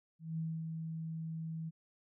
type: tone with ADSR envelope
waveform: sine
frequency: 161.6 Hz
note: E3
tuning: 34 cents flat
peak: -34 dBFS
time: 0.19-1.71 s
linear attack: 190 ms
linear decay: 250 ms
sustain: -4 dB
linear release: 28 ms
effects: none